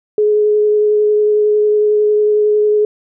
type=tone with vibrato; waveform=sine; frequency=421.5 Hz; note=G#4; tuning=26 cents sharp; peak=-9 dBFS; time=0.18-2.85 s; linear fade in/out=2 ms; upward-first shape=triangle; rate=11 Hz; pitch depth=13 cents each way; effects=none